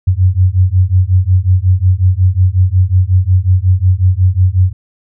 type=beating tone pair; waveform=sine; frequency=89.8 / 95.3 Hz; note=F2 / G2; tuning=+49 / -48 cents; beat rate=5.5 Hz; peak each=-10 dBFS; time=0.07-4.73 s; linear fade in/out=10 ms; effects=none